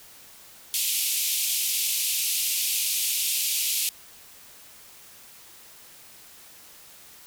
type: band-pass noise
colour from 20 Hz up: white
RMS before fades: -26 dBFS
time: 0.74-3.89 s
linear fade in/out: 0 ms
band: 2400 to 15000 Hz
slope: 48 dB/octave
effects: white hiss -49 dBFS RMS until 7.26 s